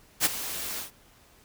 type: noise with ADSR envelope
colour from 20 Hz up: white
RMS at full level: -20 dBFS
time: 0.2-0.91 s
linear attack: 53 ms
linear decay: 23 ms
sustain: -14 dB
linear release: 130 ms
effects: pink hiss -58 dBFS RMS until 1.44 s